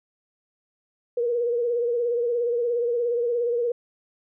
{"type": "tone with vibrato", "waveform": "sine", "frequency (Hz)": 476.4, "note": "A#4", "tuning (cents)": 38, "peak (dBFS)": -21, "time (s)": [1.17, 3.72], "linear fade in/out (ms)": 5, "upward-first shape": "sine", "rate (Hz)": 17, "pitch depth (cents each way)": 48, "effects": []}